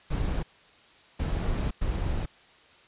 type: noise bursts at uneven times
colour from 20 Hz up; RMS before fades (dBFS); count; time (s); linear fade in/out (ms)
brown; -28; 3; 0.1-0.43 / 1.19-1.71 / 1.81-2.26; 10
effects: white hiss -56 dBFS RMS until 2.87 s + resampled to 8000 Hz